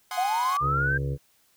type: chord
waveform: sawtooth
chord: Ab dominant seventh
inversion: third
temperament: equal with one note detuned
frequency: 740 / 830.6 / 1041.7 / 1244.5 Hz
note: Gb5 / Ab5 / C6 / Eb6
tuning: 0 / 0 / -8 / 0 cents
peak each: -31 / -34 / -32 / -35 dBFS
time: 0.11-0.57 s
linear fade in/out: 2 ms
type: linear sweep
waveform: sine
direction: up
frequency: 698.5 to 1605 Hz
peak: -23 dBFS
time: 0.17-0.98 s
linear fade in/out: 10 ms
type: harmonic tone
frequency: 69.3 Hz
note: C#2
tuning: in tune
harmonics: 1 / 2 / 4 / 5 / 6 / 7 / 8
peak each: -32 / -27 / -42 / -43 / -41 / -38 / -49 dBFS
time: 0.6-1.18 s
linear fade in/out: 50 ms
effects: white hiss -64 dBFS RMS until 1.56 s